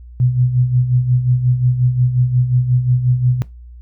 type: tone with tremolo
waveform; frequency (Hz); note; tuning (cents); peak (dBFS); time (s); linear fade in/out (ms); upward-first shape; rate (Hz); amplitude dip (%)
sine; 125.1; B2; +23; -9; 0.2-3.42; 0; sine; 5.6; 65
effects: noise-tail reverb RT60 0.2 s tail -19 dB re dry + added 60 Hz sine -34 dBFS peak until 3.81 s